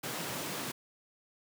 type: high-pass noise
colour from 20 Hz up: pink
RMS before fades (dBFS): -38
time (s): 0.03-0.72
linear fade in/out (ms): 10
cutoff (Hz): 140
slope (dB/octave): 24
effects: none